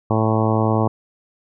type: harmonic tone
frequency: 110.1 Hz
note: A2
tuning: 2 cents sharp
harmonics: 1 / 2 / 3 / 4 / 5 / 6 / 7 / 8 / 9 / 10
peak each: -19 / -22 / -24 / -25 / -26 / -27 / -27 / -28 / -29 / -29 dBFS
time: 0.1-0.88 s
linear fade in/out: 5 ms
effects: none